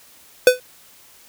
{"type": "tone with exponential decay", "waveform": "square", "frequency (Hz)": 502, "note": "B4", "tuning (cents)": 28, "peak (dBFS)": -4, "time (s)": [0.47, 0.6], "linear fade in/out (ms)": 2, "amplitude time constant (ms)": 28, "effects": ["white hiss -49 dBFS RMS until 1.28 s"]}